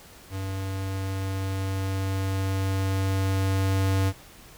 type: tone with level ramp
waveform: square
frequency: 96.2 Hz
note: G2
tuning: 32 cents flat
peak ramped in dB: -30 to -21 dBFS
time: 0.3-4.13 s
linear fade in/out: 50 ms
effects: pink hiss -49 dBFS RMS until 4.57 s